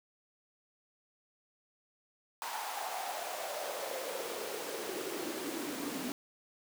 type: noise with high-pass filter sweep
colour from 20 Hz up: pink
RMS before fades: -39 dBFS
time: 2.42-6.12 s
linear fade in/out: 0 ms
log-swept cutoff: 910 to 250 Hz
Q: 4.4
effects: none